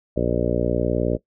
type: harmonic tone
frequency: 59.6 Hz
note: A#1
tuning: 39 cents sharp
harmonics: 1 / 2 / 3 / 4 / 5 / 6 / 7 / 8 / 9 / 10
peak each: -28 / -28 / -28 / -28 / -28 / -28 / -28 / -28 / -28 / -28 dBFS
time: 0.16-1.17 s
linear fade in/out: 10 ms
effects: noise-tail reverb RT60 0.1 s tail -19 dB re dry